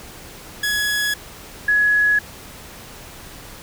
sawtooth / sine tone pair in turn, 1683 / 1683 Hz, G#6 / G#6, +23 / +23 cents, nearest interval unison, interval 0 cents, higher neither, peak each -15 / -13 dBFS, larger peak second, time 0.63-1.14 / 1.68-2.19 s, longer neither, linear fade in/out 5 ms, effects pink hiss -39 dBFS RMS until 3.62 s

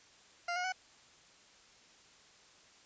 20% pulse tone with pitch steps, 697 / 721.2 / 746.2 Hz, F5 / F#5 / F#5, -4 / -45 / +14 cents, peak -29 dBFS, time 0.48-0.723 s, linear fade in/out 5 ms, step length 81 ms, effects white hiss -61 dBFS RMS until 2.85 s + resampled to 16000 Hz

